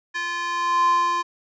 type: tone with high-pass filter sweep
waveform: square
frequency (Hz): 346.4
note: F4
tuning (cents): -14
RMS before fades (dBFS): -22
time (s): 0.14-1.23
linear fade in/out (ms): 20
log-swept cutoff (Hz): 1500 to 860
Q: 6.5
effects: resampled to 16000 Hz